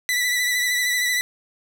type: tone with vibrato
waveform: sawtooth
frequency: 1975.5 Hz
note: B6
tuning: in tune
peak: -16 dBFS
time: 0.09-1.21 s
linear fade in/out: 0 ms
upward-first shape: triangle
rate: 13 Hz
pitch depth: 37 cents each way
effects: none